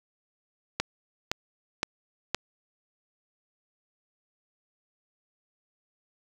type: click train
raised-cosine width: 0.2 ms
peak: -8 dBFS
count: 4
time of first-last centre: 0.8-2.346 s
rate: 1.94 Hz
effects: 7-bit